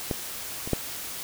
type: clicks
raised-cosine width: 2 ms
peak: -13 / -21 / -9 dBFS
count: 3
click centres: 0.112 / 0.675 / 0.733 s
effects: white hiss -36 dBFS RMS until 1.23 s